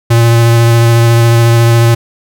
square tone with vibrato, 116.54 Hz, A#2, in tune, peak -5 dBFS, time 0.1-1.95 s, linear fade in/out 10 ms, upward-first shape sine, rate 14 Hz, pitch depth 13 cents each way, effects none

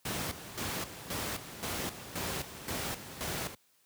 pink noise with tremolo, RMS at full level -35 dBFS, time 0.05-3.55 s, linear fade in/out 5 ms, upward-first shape square, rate 1.9 Hz, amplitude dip 70%, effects white hiss -69 dBFS RMS until 3.85 s + high-pass 80 Hz 12 dB/octave

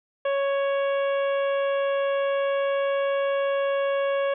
harmonic tone with a mistuned harmonic, 554.4 Hz, C#5, in tune, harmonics 1 / 2 / 3 / 4 / 5 / 6, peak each -22 / -32 / -35 / -41 / -40 / -44 dBFS, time 0.25-4.34 s, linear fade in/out 5 ms, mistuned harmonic 4, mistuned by +25 cents, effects none

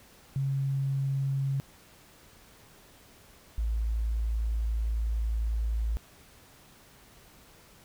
sine tone pair in turn, 136.5 / 55.5 Hz, C#3 / A1, -26 / +16 cents, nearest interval octave + major third, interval 1558 cents, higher first, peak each -26 dBFS, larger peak neither, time 0.36-1.6 / 3.58-5.97 s, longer second, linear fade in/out 0 ms, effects pink hiss -56 dBFS RMS until 7.84 s

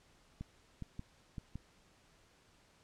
clicks, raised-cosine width 5 ms, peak -30 dBFS, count 5, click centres 0.41 / 0.823 / 0.994 / 1.382 / 1.556 s, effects pink hiss -67 dBFS RMS until 2.83 s + low-pass 8000 Hz 12 dB/octave

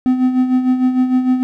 triangle tone with tremolo, 254.9 Hz, C4, 45 cents flat, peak -7 dBFS, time 0.06-1.43 s, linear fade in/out 0 ms, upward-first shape sine, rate 6.6 Hz, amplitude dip 60%, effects none

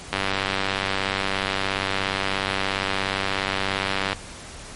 click train, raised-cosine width 0.3 ms, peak -6 dBFS, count 389, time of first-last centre 0.13-4.13 s, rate 97 Hz, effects pink hiss -39 dBFS RMS until 4.75 s + MP3 48 kbps

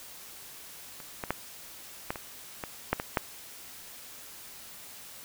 clicks, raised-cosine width 0.5 ms, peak -30 / -18 / -12 / -15 / -23 / -19 / -9 / -16 / -9 dBFS, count 9, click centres 1.002 / 1.238 / 1.306 / 2.105 / 2.158 / 2.638 / 2.93 / 2.999 / 3.172 s, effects white hiss -47 dBFS RMS until 5.24 s

